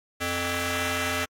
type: ring-modulated tone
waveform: 10% pulse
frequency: 349.2 Hz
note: F4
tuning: in tune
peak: -15 dBFS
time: 0.2-1.26 s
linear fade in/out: 20 ms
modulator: 959 Hz
effects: AAC 48 kbps